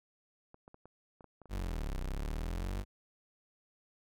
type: clicks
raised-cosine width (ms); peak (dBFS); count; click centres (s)
1; -39; 12; 0.544 / 0.679 / 0.744 / 0.856 / 1.208 / 1.243 / 1.417 / 1.457 / 1.595 / 1.742 / 2.249 / 2.306
type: linear two-way sweep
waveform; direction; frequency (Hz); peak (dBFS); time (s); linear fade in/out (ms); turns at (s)
35% pulse; down then up; 50.2 to 30.6 to 50.2; -33; 1.49-2.85; 50; 2
effects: none